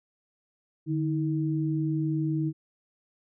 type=tone pair together; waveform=sine; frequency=150.17 / 318.2 Hz; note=D3 / D#4; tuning=+39 / +39 cents; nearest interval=octave + minor second; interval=1300 cents; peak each=-27 / -28 dBFS; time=0.86-2.53 s; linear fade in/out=50 ms; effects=none